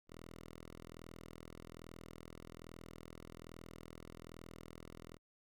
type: tone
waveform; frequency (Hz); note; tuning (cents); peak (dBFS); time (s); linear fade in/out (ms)
5% pulse; 41.2; E1; 0; -40; 0.07-5.19; 50
effects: none